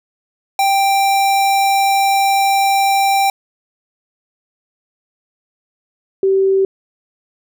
square / sine tone pair in turn, 786 / 386.2 Hz, G5 / G4, +4 / -26 cents, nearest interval octave, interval 1230 cents, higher first, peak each -12 / -10 dBFS, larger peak second, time 0.59-3.3 / 6.23-6.65 s, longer first, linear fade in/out 2 ms, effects none

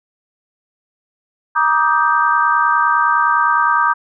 sine chord, Eb major seventh, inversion second, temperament equal with one note detuned, 947.5 / 1174.7 / 1244.5 / 1568 Hz, Bb5 / D6 / Eb6 / G6, +28 / 0 / 0 / 0 cents, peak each -17 dBFS, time 1.55-3.94 s, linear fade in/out 20 ms, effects none

